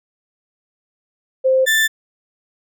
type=tone pair in turn; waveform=sine / 35% pulse; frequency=523.3 / 1768.3 Hz; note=C5 / A6; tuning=0 / +8 cents; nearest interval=octave + major sixth; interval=2108 cents; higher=second; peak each=-11 dBFS; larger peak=neither; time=1.44-1.66 / 1.66-1.88 s; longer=neither; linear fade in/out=20 ms; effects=none